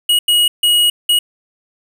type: tone bursts at uneven times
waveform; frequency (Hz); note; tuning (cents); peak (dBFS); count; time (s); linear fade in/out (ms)
square; 2900; F#7; -35; -10; 4; 0.09-0.19 / 0.28-0.48 / 0.63-0.9 / 1.09-1.19; 5
effects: 7-bit